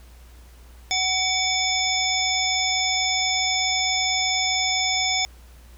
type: harmonic tone with a mistuned harmonic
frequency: 752 Hz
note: F#5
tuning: 28 cents sharp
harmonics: 1 / 3 / 5 / 7 / 9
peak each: -28 / -26 / -26 / -25 / -29 dBFS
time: 0.91-5.25 s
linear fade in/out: 0 ms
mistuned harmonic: 5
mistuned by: -110 cents
effects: added 60 Hz sine -44 dBFS peak until 5.77 s + pink hiss -54 dBFS RMS until 5.77 s